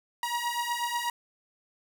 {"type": "beating tone pair", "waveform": "sawtooth", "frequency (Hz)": [950, 958.2], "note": ["A#5", "A#5"], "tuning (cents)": [33, 47], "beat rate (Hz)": 8.2, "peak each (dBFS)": [-28, -28], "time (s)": [0.23, 1.1], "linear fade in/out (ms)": 2, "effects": []}